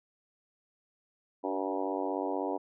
harmonic tone with a mistuned harmonic, 96.1 Hz, G2, 34 cents flat, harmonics 3 / 4 / 5 / 6 / 7 / 8 / 9 / 10, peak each -36 / -37 / -38 / -39 / -39 / -40 / -41 / -41 dBFS, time 1.43-2.58 s, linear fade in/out 20 ms, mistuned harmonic 4, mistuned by -24 cents, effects none

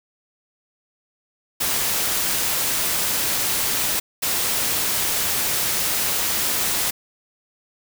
white noise bursts at uneven times, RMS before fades -22 dBFS, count 2, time 1.6-4 / 4.22-6.91 s, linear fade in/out 10 ms, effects none

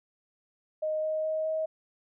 sine tone with pitch steps, 621 / 625 / 628.9 / 633 Hz, D#5 / D#5 / D#5 / D#5, -3 / +8 / +18 / +30 cents, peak -27 dBFS, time 0.82-1.66 s, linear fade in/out 10 ms, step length 210 ms, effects none

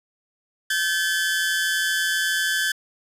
sawtooth tone pair together, 1545.7 / 1718 Hz, G6 / A6, -25 / -42 cents, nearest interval major second, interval 183 cents, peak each -20 / -20 dBFS, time 0.7-2.72 s, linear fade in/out 5 ms, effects resampled to 32000 Hz

